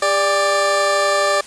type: tone pair together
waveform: 20% pulse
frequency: 402.6 / 588 Hz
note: G4 / D5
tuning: +46 / +2 cents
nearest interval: perfect fifth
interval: 656 cents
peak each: -18 / -10 dBFS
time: 0.02-1.41 s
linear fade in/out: 5 ms
effects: white hiss -38 dBFS RMS until 1.46 s + resampled to 22050 Hz